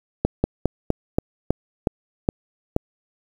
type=slowing click train; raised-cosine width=2 ms; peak=-4 dBFS; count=9; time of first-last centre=0.25-2.764 s; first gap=190 ms; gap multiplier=1.14; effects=7-bit